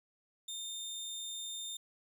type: tone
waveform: 25% pulse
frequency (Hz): 3627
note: A#7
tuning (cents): -48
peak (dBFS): -36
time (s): 0.48-1.77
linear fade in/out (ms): 5
effects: none